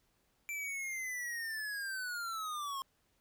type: linear sweep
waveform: square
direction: down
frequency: 2349 to 1066 Hz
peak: -38 dBFS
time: 0.49-2.82 s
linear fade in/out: 0 ms
effects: pink hiss -75 dBFS RMS until 3.2 s